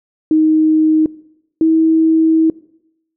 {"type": "tone pair in turn", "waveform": "sine", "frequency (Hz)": [313.1, 321.5], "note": ["D#4", "E4"], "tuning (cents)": [11, -43], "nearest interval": "unison", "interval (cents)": 46, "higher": "second", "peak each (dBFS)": -8, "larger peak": "neither", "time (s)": [[0.31, 1.06], [1.61, 2.5]], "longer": "second", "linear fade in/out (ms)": 2, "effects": ["noise-tail reverb RT60 0.8 s tail -21 dB re dry"]}